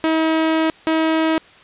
sawtooth tone pair in turn, 319.8 / 319.8 Hz, D#4 / D#4, +48 / +48 cents, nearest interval unison, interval 0 cents, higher neither, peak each -11 dBFS, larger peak neither, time 0.04-0.7 / 0.87-1.38 s, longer first, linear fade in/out 0 ms, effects white hiss -46 dBFS RMS until 1.63 s + resampled to 8000 Hz

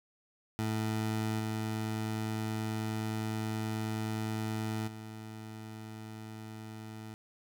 20% pulse tone with level steps, 109.5 Hz, A2, 8 cents flat, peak -26 / -28 / -38 dBFS, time 0.59-7.14 s, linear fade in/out 0 ms, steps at 1.39 / 4.87 s, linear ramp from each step 10 ms, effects none

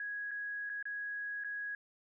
sine tone with dropouts, 1661.2 Hz, G#6, in tune, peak -37 dBFS, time 0-1.75 s, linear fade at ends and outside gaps 2 ms, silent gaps 0.31-0.314 / 0.694-0.698 / 0.827-0.854 / 1.438-1.445 s, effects none

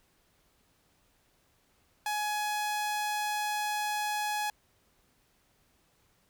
sawtooth tone, 840 Hz, G#5, 19 cents sharp, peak -26 dBFS, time 2.06-4.5 s, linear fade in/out 2 ms, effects pink hiss -69 dBFS RMS until 6.29 s

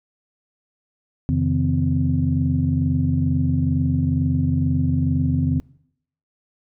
sine tone cluster, 86.8 / 133.9 / 156.1 / 255.4 Hz, F2 / C3 / D#3 / C4, -10 / +40 / +6 / -42 cents, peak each -22 dBFS, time 1.29-5.6 s, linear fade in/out 0 ms, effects noise-tail reverb RT60 0.7 s tail -23 dB re dry + tanh soft clip ceiling -7 dBFS

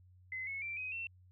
sine tone with pitch steps, 2046 / 2193 / 2350 / 2519 / 2700 Hz, C7 / C#7 / D7 / D#7 / E7, -39 / -19 / +1 / +21 / +41 cents, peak -38 dBFS, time 0.32-1.07 s, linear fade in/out 2 ms, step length 150 ms, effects added 91 Hz sine -59 dBFS peak until 1.31 s

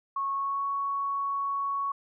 sine tone with pitch glide, 1100 to 1113.4 Hz, C#6 to C#6, -14 to +7 cents, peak -27 dBFS, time 0.16-1.92 s, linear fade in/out 5 ms, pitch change +21 cents, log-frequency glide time 0.33-0.66 s, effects none

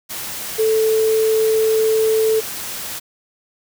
sine tone in noise, 440 Hz, A4, in tune, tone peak -13 dBFS, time 0.58-2.41 s, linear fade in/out 20 ms, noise white, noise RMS -28 dBFS, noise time 0.09-3 s, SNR +12 dB, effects none

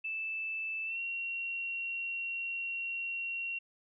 sine tone with pitch glide, 2637 to 2741 Hz, E7 to F7, 0 to -33 cents, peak -34 dBFS, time 0.04-3.59 s, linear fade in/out 10 ms, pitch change +67 cents, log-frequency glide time 0.85-0.99 s, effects none

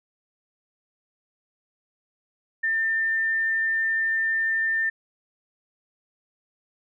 sine tone, 1797 Hz, A6, 36 cents sharp, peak -21 dBFS, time 2.63-4.9 s, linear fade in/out 10 ms, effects none

